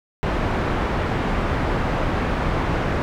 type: low-pass noise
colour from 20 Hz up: pink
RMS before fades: -22 dBFS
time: 0.23-3.02 s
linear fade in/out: 0 ms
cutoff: 1700 Hz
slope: 12 dB/octave
effects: none